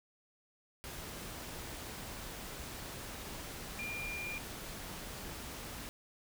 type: tone in noise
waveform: sine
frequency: 2400 Hz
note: D7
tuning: 37 cents sharp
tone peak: -39 dBFS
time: 3.79-4.38 s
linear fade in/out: 0 ms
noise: pink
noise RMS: -45 dBFS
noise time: 0.84-5.89 s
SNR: +3 dB
effects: none